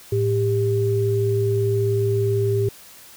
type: tone pair together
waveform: sine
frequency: 110.19 / 396.9 Hz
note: A2 / G4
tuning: +3 / +22 cents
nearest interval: octave + minor seventh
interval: 2219 cents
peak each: -20 dBFS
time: 0.12-2.69 s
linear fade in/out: 5 ms
effects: white hiss -45 dBFS RMS until 3.16 s